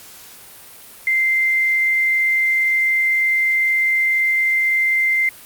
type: tone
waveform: sine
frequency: 2086 Hz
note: C7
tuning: 6 cents flat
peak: -14 dBFS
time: 1.07-5.29 s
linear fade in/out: 2 ms
effects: white hiss -41 dBFS RMS until 5.45 s + Opus 48 kbps